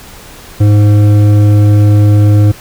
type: tone with hard clipping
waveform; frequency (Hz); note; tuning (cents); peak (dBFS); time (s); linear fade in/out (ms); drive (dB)
triangle; 103.83; G#2; 0; -5; 0.6-2.52; 10; 13
effects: pink hiss -33 dBFS RMS until 2.6 s